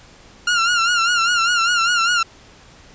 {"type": "tone with vibrato", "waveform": "sawtooth", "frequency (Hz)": 1396.9, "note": "F6", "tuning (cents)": 0, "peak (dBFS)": -11, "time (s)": [0.47, 2.23], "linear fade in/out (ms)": 5, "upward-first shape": "sine", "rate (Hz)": 5, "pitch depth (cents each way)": 71, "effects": ["pink hiss -46 dBFS RMS until 2.94 s", "resampled to 16000 Hz"]}